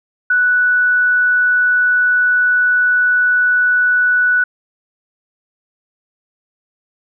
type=tone; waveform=sine; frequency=1480 Hz; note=F#6; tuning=in tune; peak=-10 dBFS; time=0.3-4.44 s; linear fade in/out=5 ms; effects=none